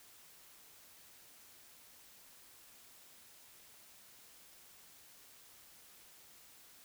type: silence
effects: white hiss -60 dBFS RMS until 6.84 s